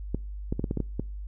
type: clicks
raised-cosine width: 3 ms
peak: -15 dBFS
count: 8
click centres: 0.146 / 0.525 / 0.595 / 0.642 / 0.711 / 0.773 / 0.803 / 0.996 s
effects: noise-tail reverb RT60 0.4 s tail -26 dB re dry + added 50 Hz sine -34 dBFS peak until 1.27 s